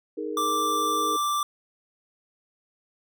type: chord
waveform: sine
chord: D# suspended fourth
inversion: none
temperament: equal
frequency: 311.1 / 415.3 / 466.2 Hz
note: D#4 / G#4 / A#4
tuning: 0 / 0 / 0 cents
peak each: -33 dBFS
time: 0.17-1.17 s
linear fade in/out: 10 ms
type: tone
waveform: square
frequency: 1174.7 Hz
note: D6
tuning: in tune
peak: -24 dBFS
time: 0.37-1.43 s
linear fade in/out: 2 ms
effects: none